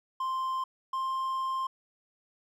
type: tone pair in turn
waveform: triangle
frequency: 1046.5 / 1053.8 Hz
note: C6 / C6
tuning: 0 / +12 cents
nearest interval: unison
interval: 12 cents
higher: second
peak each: -27 dBFS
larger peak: neither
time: 0.2-0.64 / 0.93-1.67 s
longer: second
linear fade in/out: 5 ms
effects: none